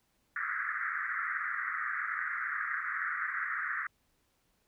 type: band-pass noise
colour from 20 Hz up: white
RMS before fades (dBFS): -35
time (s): 0.36-3.87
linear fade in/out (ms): 2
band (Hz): 1200 to 2000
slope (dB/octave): 96
effects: pink hiss -74 dBFS RMS until 4.67 s